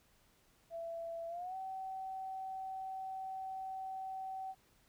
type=tone with pitch glide; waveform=sine; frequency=668 to 762.9 Hz; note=E5 to G5; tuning=+23 to -47 cents; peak=-40 dBFS; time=0.7-4.55 s; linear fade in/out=50 ms; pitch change=+230 cents; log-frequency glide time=1.28-1.56 s; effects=pink hiss -70 dBFS RMS until 4.88 s